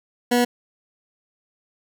20% pulse tone, 243.1 Hz, B3, 27 cents flat, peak -11 dBFS, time 0.31-0.45 s, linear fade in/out 10 ms, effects none

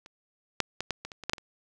clicks, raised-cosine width 0.2 ms, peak -30 / -6 / -14 / -12 / -20 / -25 / -24 / -12 / -8 / -28 dBFS, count 10, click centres 0.061 / 0.603 / 0.806 / 0.907 / 1.05 / 1.118 / 1.237 / 1.296 / 1.334 / 1.382 s, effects none

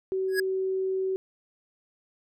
sine tone, 379.4 Hz, F#4, 43 cents sharp, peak -25 dBFS, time 0.12-1.16 s, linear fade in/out 0 ms
square tone with exponential growth, 1661.2 Hz, G#6, in tune, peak -22 dBFS, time 0.28-0.4 s, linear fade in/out 5 ms, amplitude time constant 24 ms
effects none

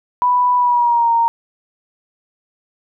sine tone with pitch glide, 987.8 to 927 Hz, B5 to A#5, 0 to -10 cents, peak -11 dBFS, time 0.22-1.28 s, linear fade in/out 0 ms, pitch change -110 cents, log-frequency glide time 0.56-1.11 s, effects none

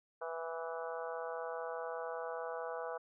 harmonic tone with a mistuned harmonic, 164.81 Hz, E3, in tune, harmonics 3 / 4 / 5 / 6 / 7 / 8 / 9, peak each -42 / -44 / -47 / -49 / -49 / -51 / -50 dBFS, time 0.21-2.98 s, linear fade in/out 10 ms, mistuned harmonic 8, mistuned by -32 cents, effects none

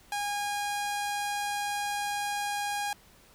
sawtooth tone with low-pass filter, 818 Hz, G#5, 26 cents flat, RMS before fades -32 dBFS, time 0.12-2.93 s, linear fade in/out 2 ms, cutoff 11000 Hz, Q 1.2, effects pink hiss -58 dBFS RMS until 3.34 s

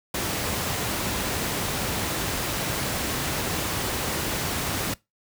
pink noise, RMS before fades -27 dBFS, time 0.14-4.94 s, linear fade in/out 5 ms, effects noise-tail reverb RT60 0.2 s tail -22 dB re dry + high-pass 60 Hz 12 dB/octave

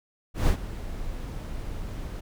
brown noise with ADSR envelope, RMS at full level -18 dBFS, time 0.34-2.21 s, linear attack 140 ms, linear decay 84 ms, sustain -16 dB, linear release 14 ms, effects none

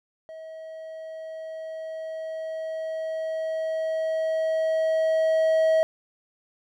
triangle tone with level ramp, 640 Hz, D#5, 49 cents sharp, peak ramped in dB -36 to -15 dBFS, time 0.29-5.83 s, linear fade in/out 0 ms, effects none

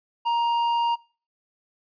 triangle tone with tanh clipping, 938 Hz, A#5, 11 cents sharp, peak -22 dBFS, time 0.25-0.96 s, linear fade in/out 20 ms, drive 13 dB, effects noise-tail reverb RT60 0.4 s tail -24 dB re dry + resampled to 11025 Hz

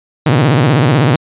sawtooth tone with vibrato, 136.5 Hz, C#3, 26 cents flat, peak -4 dBFS, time 0.26-1.16 s, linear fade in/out 5 ms, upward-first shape sine, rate 16 Hz, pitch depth 280 cents each way, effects resampled to 8000 Hz

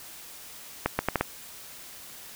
accelerating click train, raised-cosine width 0.5 ms, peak -8 dBFS, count 5, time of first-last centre 0.86-1.21 s, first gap 130 ms, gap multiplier 0.74, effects white hiss -45 dBFS RMS until 2.35 s

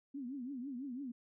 sine tone with vibrato, 261.6 Hz, C4, in tune, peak -40 dBFS, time 0.14-1.12 s, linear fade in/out 10 ms, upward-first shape triangle, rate 6 Hz, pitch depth 200 cents each way, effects none

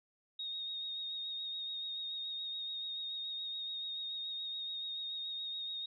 sine tone with vibrato, 3729 Hz, A#7, in tune, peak -38 dBFS, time 0.39-5.86 s, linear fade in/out 5 ms, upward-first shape sine, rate 7 Hz, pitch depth 23 cents each way, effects none

